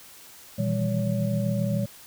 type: tone cluster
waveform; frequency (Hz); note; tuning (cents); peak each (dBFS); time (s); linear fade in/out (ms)
sine; 119.3 / 157.8 / 165.5 / 198.3 / 565; A#2 / D#3 / E3 / G3 / C#5; +41 / +25 / +7 / +20 / +33; -27 / -33 / -31 / -27 / -32; 0.58-1.86; 10
effects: white hiss -48 dBFS RMS until 2.06 s